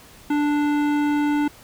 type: tone with hard clipping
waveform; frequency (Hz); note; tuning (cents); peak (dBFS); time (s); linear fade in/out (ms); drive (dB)
sine; 293.7; D4; 0; -20; 0.3-1.48; 5; 15
effects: pink hiss -47 dBFS RMS until 1.63 s